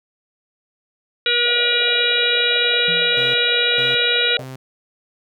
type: harmonic tone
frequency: 480 Hz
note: B4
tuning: 49 cents flat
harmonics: 1 / 3 / 4 / 5 / 6 / 7 / 8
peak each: -24 / -22 / -28 / -22 / -24 / -25 / -19 dBFS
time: 1.26-4.37 s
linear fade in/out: 2 ms
type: band-pass noise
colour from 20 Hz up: pink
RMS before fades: -35 dBFS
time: 1.45-4.44 s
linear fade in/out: 5 ms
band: 430 to 740 Hz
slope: 96 dB/octave
type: tone with exponential decay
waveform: sine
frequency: 170.5 Hz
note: F3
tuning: 41 cents flat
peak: -27 dBFS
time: 2.88-3.44 s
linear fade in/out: 2 ms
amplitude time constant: 120 ms
type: tone bursts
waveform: sawtooth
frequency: 130.81 Hz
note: C3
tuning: in tune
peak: -27 dBFS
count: 3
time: 3.17-4.56 s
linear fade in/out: 2 ms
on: 170 ms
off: 440 ms
effects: none